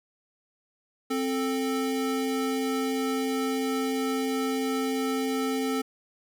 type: tone pair together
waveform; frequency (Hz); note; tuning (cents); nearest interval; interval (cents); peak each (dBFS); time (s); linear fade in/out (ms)
square; 263.4 / 440; C4 / A4; +12 / 0; major sixth; 888; -28 / -31; 1.1-5.82; 10
effects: none